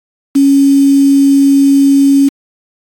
sine tone with quantisation, 277.2 Hz, C#4, in tune, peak -4 dBFS, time 0.35-2.29 s, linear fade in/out 10 ms, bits 4, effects AAC 64 kbps

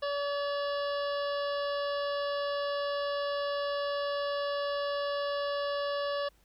harmonic tone, 571 Hz, D5, 49 cents flat, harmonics 1 / 2 / 3 / 5 / 6 / 7 / 8 / 9, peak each -31 / -37 / -41 / -45 / -47 / -48 / -49 / -50 dBFS, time 0.02-6.29 s, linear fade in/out 10 ms, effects added 50 Hz sine -65 dBFS peak until 6.44 s + pink hiss -68 dBFS RMS until 6.44 s

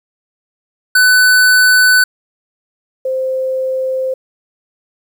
square / sine tone pair in turn, 1500 / 521.8 Hz, F#6 / C5, +23 / -5 cents, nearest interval octave + tritone, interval 1828 cents, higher first, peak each -7 / -14 dBFS, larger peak first, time 0.95-2.04 / 3.05-4.14 s, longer neither, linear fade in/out 5 ms, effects 8-bit

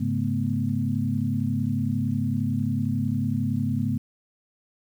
sine tone cluster, 104.1 / 139.3 / 216.6 / 247.6 Hz, G#2 / C#3 / A3 / B3, +5 / +9 / -27 / +5 cents, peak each -28 dBFS, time 0-3.98 s, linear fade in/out 10 ms, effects 9-bit

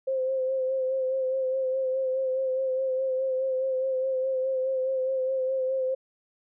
sine tone with vibrato, 523.3 Hz, C5, in tune, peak -24 dBFS, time 0.07-5.95 s, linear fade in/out 10 ms, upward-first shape sine, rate 4.8 Hz, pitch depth 29 cents each way, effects none

